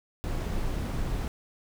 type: noise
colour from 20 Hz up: brown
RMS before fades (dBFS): -30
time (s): 0.24-1.28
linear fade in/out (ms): 0
effects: none